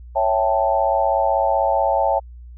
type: chord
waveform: sine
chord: A dominant seventh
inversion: first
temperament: equal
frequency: 554.4 / 659.3 / 784 / 880 Hz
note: C#5 / E5 / G5 / A5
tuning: 0 / 0 / 0 / 0 cents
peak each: -21 dBFS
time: 0.15-2.2 s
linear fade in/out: 20 ms
effects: added 60 Hz sine -36 dBFS peak until 2.57 s